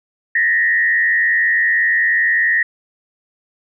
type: tone with frequency modulation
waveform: sine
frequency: 1866 Hz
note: A#6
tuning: 1 cent sharp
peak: -12 dBFS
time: 0.35-2.63 s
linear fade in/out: 5 ms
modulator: 91.5 Hz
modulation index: 0.95
effects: none